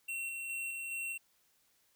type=tone with tremolo; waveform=square; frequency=2723 Hz; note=F7; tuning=44 cents flat; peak=-37 dBFS; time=0.08-1.18 s; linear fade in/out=10 ms; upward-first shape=square; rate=2.4 Hz; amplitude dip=25%; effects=white hiss -72 dBFS RMS until 1.95 s